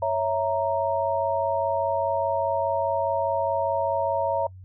sine chord, A# diminished, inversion first, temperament equal, 554.4 / 659.3 / 932.3 Hz, C#5 / E5 / A#5, 0 / 0 / 0 cents, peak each -26 dBFS, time 0.02-4.47 s, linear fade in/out 5 ms, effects noise-tail reverb RT60 0.1 s tail -26 dB re dry + added 93 Hz sine -41 dBFS peak until 4.64 s

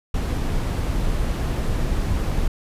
brown noise, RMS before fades -22 dBFS, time 0.14-2.48 s, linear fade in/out 5 ms, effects resampled to 32000 Hz

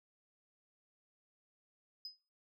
sine tone with exponential decay, 5030 Hz, D#8, 18 cents sharp, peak -38 dBFS, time 2.05-2.19 s, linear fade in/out 2 ms, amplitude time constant 30 ms, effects noise-tail reverb RT60 0.4 s tail -24 dB re dry + tanh soft clip ceiling -39 dBFS

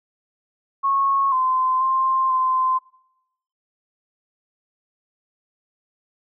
sine tone with pitch steps, 1097 / 1033 / 1052 / 1036 Hz, C#6 / C6 / C6 / C6, -18 / -22 / +9 / -17 cents, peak -17 dBFS, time 0.83-2.79 s, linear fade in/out 20 ms, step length 490 ms, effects noise-tail reverb RT60 0.8 s tail -20 dB re dry

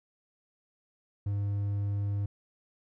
triangle tone, 101.1 Hz, G#2, 46 cents flat, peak -26 dBFS, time 1.26-2.26 s, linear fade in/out 5 ms, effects none

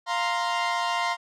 sawtooth chord, F suspended fourth, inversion none, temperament equal, 698.5 / 932.3 / 1046.5 Hz, F5 / Bb5 / C6, 0 / 0 / 0 cents, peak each -25 / -25 / -24 dBFS, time 0.06-1.17 s, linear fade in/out 50 ms, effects low-pass 5000 Hz 12 dB/octave

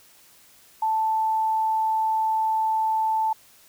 sine tone, 880 Hz, A5, in tune, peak -20 dBFS, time 0.82-3.33 s, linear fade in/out 5 ms, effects white hiss -54 dBFS RMS until 3.68 s

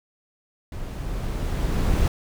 brown noise with level ramp, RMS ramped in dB -33 to -19 dBFS, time 0.72-2.08 s, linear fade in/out 2 ms, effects none

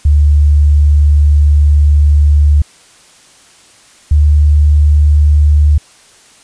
sine tone pair in turn, 73.42 / 74.19 Hz, D2 / D2, 0 / +18 cents, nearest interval unison, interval 18 cents, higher second, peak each -4 dBFS, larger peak neither, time 0.05-2.62 / 4.11-5.78 s, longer first, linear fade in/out 5 ms, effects white hiss -43 dBFS RMS until 6.43 s + resampled to 22050 Hz

